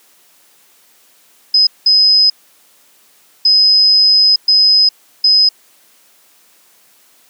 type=tone bursts at uneven times; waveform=sine; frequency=5050 Hz; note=D#8; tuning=25 cents sharp; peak=-6 dBFS; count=5; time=1.54-1.67 / 1.86-2.3 / 3.45-4.36 / 4.48-4.89 / 5.24-5.49 s; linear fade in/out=5 ms; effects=white hiss -50 dBFS RMS until 7.29 s + high-pass 200 Hz 12 dB/octave